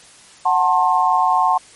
sine chord, F# diminished, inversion none, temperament just, 740 / 888 / 1065.6 Hz, F#5 / A5 / C6, 0 / +16 / +31 cents, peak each -17 dBFS, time 0.45-1.58 s, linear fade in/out 10 ms, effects white hiss -45 dBFS RMS until 1.75 s + MP3 48 kbps

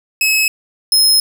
sawtooth tone pair in turn, 2575 / 5150 Hz, E7 / E8, -41 / -41 cents, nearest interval octave, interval 1200 cents, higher second, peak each -8 / -6 dBFS, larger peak second, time 0.21-0.48 / 0.92-1.2 s, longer second, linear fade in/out 2 ms, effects none

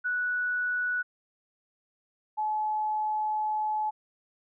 sine tone pair in turn, 1475 / 856.4 Hz, F#6 / A5, -6 / -47 cents, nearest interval major sixth, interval 941 cents, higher first, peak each -26 dBFS, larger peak neither, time 0.04-1.03 / 2.37-3.91 s, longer second, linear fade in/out 20 ms, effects none

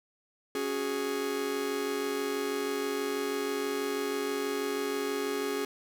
45% pulse chord, C# suspended fourth, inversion none, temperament just, 277.2 / 369.6 / 415.8 Hz, C#4 / F#4 / G#4, 0 / -2 / +2 cents, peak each -36 / -37 / -32 dBFS, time 0.55-5.65 s, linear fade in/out 2 ms, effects none

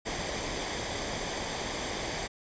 pink noise with comb filter, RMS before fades -34 dBFS, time 0.05-2.28 s, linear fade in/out 20 ms, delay 0.73 ms, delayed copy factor -0.5, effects resampled to 16000 Hz

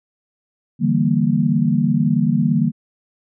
sine chord, E half-diminished seventh, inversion third, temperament equal, 146.83 / 164.81 / 196 / 233.1 Hz, D3 / E3 / G3 / Bb3, 0 / 0 / 0 / 0 cents, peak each -20 / -20 / -20 / -18 dBFS, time 0.79-2.72 s, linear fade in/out 50 ms, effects none

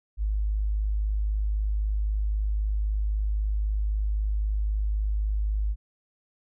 sine tone, 51.91 Hz, G#1, in tune, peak -23 dBFS, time 0.17-5.76 s, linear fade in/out 50 ms, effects none

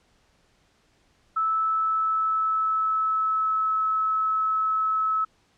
sine tone with pitch glide, 1310 to 1296.5 Hz, E6 to E6, -11 to -29 cents, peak -21 dBFS, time 1.36-5.25 s, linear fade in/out 10 ms, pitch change -18 cents, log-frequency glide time 1.54-3.8 s, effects pink hiss -64 dBFS RMS until 5.57 s + low-pass 7000 Hz 12 dB/octave

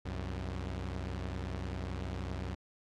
sawtooth tone pair together, 65.12 / 92.5 Hz, C2 / F#2, -8 / 0 cents, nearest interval tritone, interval 608 cents, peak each -35 / -35 dBFS, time 0.05-2.55 s, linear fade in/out 10 ms, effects low-pass 5000 Hz 12 dB/octave + AAC 64 kbps

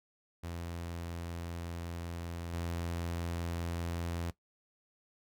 sawtooth tone with level steps, 85.2 Hz, F2, 42 cents flat, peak -35 / -31 dBFS, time 0.43-4.31 s, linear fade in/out 10 ms, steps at 2.53 s, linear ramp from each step 10 ms, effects noise-tail reverb RT60 0.1 s tail -17 dB re dry

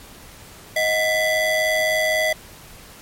square ring-modulated tone, 681 Hz, F5, 44 cents flat, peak -15 dBFS, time 0.76-2.33 s, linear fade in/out 5 ms, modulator 1310 Hz, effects pink hiss -43 dBFS RMS until 3.01 s + MP3 64 kbps

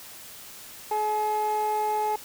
sine tone pair together, 425.6 / 851.2 Hz, G#4 / G#5, +42 / +42 cents, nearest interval octave, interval 1200 cents, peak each -27 / -22 dBFS, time 0.91-2.16 s, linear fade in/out 5 ms, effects tanh soft clip ceiling -21 dBFS + white hiss -44 dBFS RMS until 2.24 s

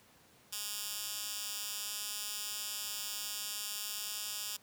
10% pulse tone with high-pass filter, 207.7 Hz, G#3, in tune, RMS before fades -40 dBFS, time 0.52-4.57 s, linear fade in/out 10 ms, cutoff 4500 Hz, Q 0.7, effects pink hiss -63 dBFS RMS until 4.62 s + high-pass 100 Hz 12 dB/octave

